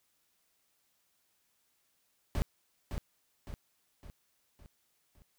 brown noise with echo, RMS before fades -30 dBFS, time 2.35-2.42 s, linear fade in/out 0 ms, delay 560 ms, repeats 5, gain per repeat -6 dB, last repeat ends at 5.22 s, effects white hiss -75 dBFS RMS until 5.38 s

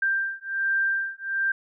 sine beating tone pair, 1579 / 1580.3 Hz, G6 / G6, +12 / +14 cents, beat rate 1.3 Hz, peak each -26 dBFS, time 0.02-1.52 s, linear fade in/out 5 ms, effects none

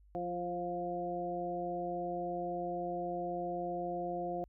harmonic tone with a mistuned harmonic, 176.1 Hz, F3, 15 cents sharp, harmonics 1 / 2 / 3 / 4, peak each -44 / -40 / -41 / -38 dBFS, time 0.15-4.44 s, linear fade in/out 0 ms, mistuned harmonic 2, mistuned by -20 cents, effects added 50 Hz sine -59 dBFS peak until 4.48 s

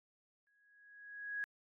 sine tone with exponential growth, 1661.2 Hz, G#6, in tune, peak -35 dBFS, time 0.47-1.44 s, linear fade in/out 0 ms, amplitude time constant 210 ms, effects AAC 48 kbps

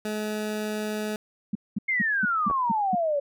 20% pulse tone, 213 Hz, G#3, 44 cents sharp, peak -23 dBFS, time 0.05-1.16 s, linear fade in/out 2 ms
sine tone bursts, 206.3 Hz, G#3, 11 cents flat, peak -23 dBFS, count 7, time 1.53-2.951 s, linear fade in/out 5 ms, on 23 ms, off 210 ms
sine exponential sweep, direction down, 2161 to 554.4 Hz, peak -22 dBFS, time 1.88-3.2 s, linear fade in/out 10 ms
clicks, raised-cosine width 1 ms, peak -19 dBFS, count 2, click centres 2.5 / 2.511 s
effects none

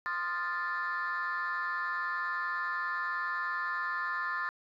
sine chord, F dominant seventh, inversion second, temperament equal with one note detuned, 1046.5 / 1226.7 / 1396.9 / 1760 Hz, C6 / Eb6 / F6 / A6, 0 / -25 / 0 / 0 cents, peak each -36 / -37 / -37 / -33 dBFS, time 0.06-4.49 s, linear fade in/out 0 ms, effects tanh soft clip ceiling -26 dBFS

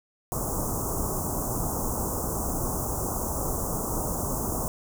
pink band-stop noise, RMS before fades -29 dBFS, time 0.32-4.68 s, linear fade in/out 0 ms, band 1200 to 6300 Hz, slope 48 dB/octave, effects none

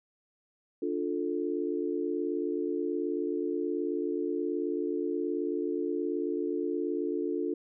sine chord, D minor, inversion none, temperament just, 293.7 / 352.4 / 440.5 Hz, D4 / F4 / A4, 0 / +16 / +2 cents, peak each -33 / -32 / -34 dBFS, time 0.82-7.54 s, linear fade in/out 5 ms, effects none

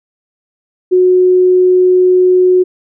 sine tone, 366 Hz, F#4, 19 cents flat, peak -5 dBFS, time 0.91-2.64 s, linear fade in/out 20 ms, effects none

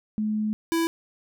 sine / square tone pair in turn, 214 / 331.1 Hz, A3 / E4, -48 / +8 cents, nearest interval minor sixth, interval 756 cents, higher second, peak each -23 / -22 dBFS, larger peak second, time 0.18-0.53 / 0.72-0.87 s, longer first, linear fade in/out 0 ms, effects none

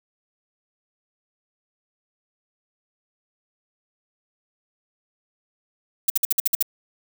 violet noise bursts, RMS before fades -18 dBFS, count 8, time 6.08-6.626 s, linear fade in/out 5 ms, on 21 ms, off 54 ms, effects none

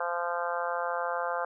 harmonic tone, 173 Hz, F3, 16 cents flat, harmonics 3 / 4 / 5 / 6 / 7 / 8 / 9, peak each -34 / -35 / -36 / -37 / -37 / -38 / -39 dBFS, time 0-1.45 s, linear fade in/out 5 ms, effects none

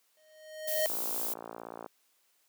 square tone with exponential growth, 622.3 Hz, D#5, in tune, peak -26 dBFS, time 0.17-0.86 s, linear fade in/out 0 ms, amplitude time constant 150 ms
violet noise, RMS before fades -34 dBFS, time 0.67-1.34 s, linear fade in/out 10 ms
click train, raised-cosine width 1 ms, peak -26 dBFS, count 56, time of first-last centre 0.9-1.862 s, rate 57.2 Hz
effects white hiss -71 dBFS RMS until 2.48 s + high-pass 300 Hz 12 dB/octave

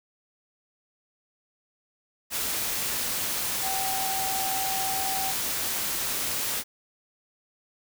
sine tone in noise, 770 Hz, G5, 31 cents flat, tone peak -30 dBFS, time 3.61-5.34 s, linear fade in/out 50 ms, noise white, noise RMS -29 dBFS, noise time 2.3-6.64 s, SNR -4 dB, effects none

